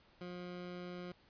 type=tone; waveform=20% pulse; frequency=178.2 Hz; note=F3; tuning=35 cents sharp; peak=-39 dBFS; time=0.21-1.12 s; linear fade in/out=2 ms; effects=pink hiss -67 dBFS RMS until 1.29 s + resampled to 11025 Hz